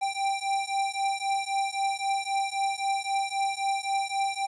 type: beating tone pair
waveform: square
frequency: 784 / 787.8 Hz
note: G5 / G5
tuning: 0 / +8 cents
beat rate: 3.8 Hz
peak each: -30 dBFS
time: 0.01-4.47 s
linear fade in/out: 20 ms
effects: resampled to 24000 Hz + 10-bit